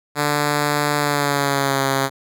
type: tone with pitch glide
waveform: 5% pulse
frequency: 146.83 to 136.21 Hz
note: D3 to C#3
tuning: 0 to -30 cents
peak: -6 dBFS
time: 0.15-2.1 s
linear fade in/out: 50 ms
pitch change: -130 cents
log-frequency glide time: 0.98-1.83 s
effects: none